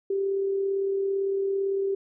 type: tone with amplitude modulation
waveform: sine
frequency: 392 Hz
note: G4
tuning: in tune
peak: -22 dBFS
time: 0.1-1.95 s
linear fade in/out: 5 ms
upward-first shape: sine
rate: 37.8 Hz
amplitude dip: 30%
effects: none